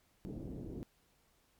white low-pass noise, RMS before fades -44 dBFS, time 0.25-0.83 s, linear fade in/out 0 ms, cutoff 370 Hz, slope 24 dB/octave, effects pink hiss -72 dBFS RMS until 1.59 s + MP3 96 kbps

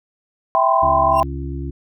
sine chord, C major seventh, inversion first, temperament equal with one note detuned, 659.3 / 784 / 1004.5 / 1046.5 Hz, E5 / G5 / B5 / C6, 0 / 0 / +29 / 0 cents, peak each -18 dBFS, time 0.55-1.23 s, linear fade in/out 0 ms
harmonic tone, 68.6 Hz, C#2, 17 cents flat, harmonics 1 / 2 / 4 / 5, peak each -26 / -29 / -32 / -33 dBFS, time 0.82-1.71 s, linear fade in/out 10 ms
sawtooth tone with exponential growth, 2764 Hz, F7, 19 cents flat, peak -24 dBFS, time 1.09-1.2 s, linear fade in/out 0 ms, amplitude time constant 22 ms
effects none

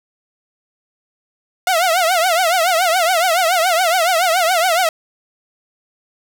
sawtooth tone with vibrato, 698.5 Hz, F5, in tune, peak -9 dBFS, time 1.67-4.89 s, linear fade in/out 2 ms, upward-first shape triangle, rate 7.1 Hz, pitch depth 180 cents each way, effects none

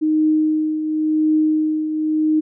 sine tone with tremolo, 310.1 Hz, D#4, 6 cents flat, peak -12 dBFS, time 0.01-2.41 s, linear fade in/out 20 ms, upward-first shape triangle, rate 0.93 Hz, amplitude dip 60%, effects none

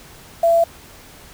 sine tone with quantisation, 672 Hz, E5, 33 cents sharp, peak -11 dBFS, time 0.43-0.64 s, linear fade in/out 5 ms, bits 6, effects pink hiss -43 dBFS RMS until 1.33 s

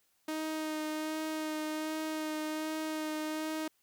sawtooth tone with vibrato, 311.1 Hz, D#4, in tune, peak -30 dBFS, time 0.28-3.68 s, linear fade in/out 5 ms, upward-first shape sine, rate 1.3 Hz, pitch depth 15 cents each way, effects white hiss -73 dBFS RMS until 3.82 s

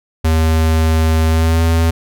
square tone with pitch glide, 80.1 to 82.3 Hz, E2 to E2, -49 to -2 cents, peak -11 dBFS, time 0.24-1.91 s, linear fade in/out 10 ms, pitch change +47 cents, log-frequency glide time 1.28-1.6 s, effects none

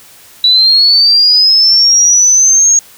sine linear sweep, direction up, 3919 to 6600 Hz, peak -4 dBFS, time 0.44-2.79 s, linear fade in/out 2 ms, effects white hiss -39 dBFS RMS until 2.97 s

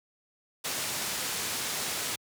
white low-pass noise, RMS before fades -33 dBFS, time 0.64-2.16 s, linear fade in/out 10 ms, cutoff 9500 Hz, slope 12 dB/octave, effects high-pass 80 Hz 12 dB/octave

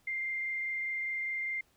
sine tone with frequency modulation, 2100 Hz, C7, 6 cents sharp, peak -32 dBFS, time 0.07-1.61 s, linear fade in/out 5 ms, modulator 24.9 Hz, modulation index 0.69, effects pink hiss -69 dBFS RMS until 1.76 s

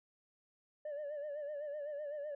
sine tone with vibrato, 587.3 Hz, D5, in tune, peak -37 dBFS, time 0.85-2.35 s, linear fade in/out 5 ms, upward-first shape sine, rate 7.9 Hz, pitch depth 71 cents each way, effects tanh soft clip ceiling -38 dBFS

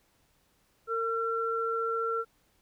sine tone pair together, 456.5 / 1357.3 Hz, A#4 / F6, -36 / -50 cents, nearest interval octave + perfect fifth, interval 1886 cents, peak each -31 / -30 dBFS, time 0.87-2.25 s, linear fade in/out 50 ms, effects pink hiss -69 dBFS RMS until 2.61 s

